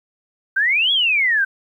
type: exponential two-way sweep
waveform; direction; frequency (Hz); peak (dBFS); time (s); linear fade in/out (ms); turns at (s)
sine; up then down; 1517 to 3400 to 1517; -14; 0.56-1.45; 10; 0.92
effects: 9-bit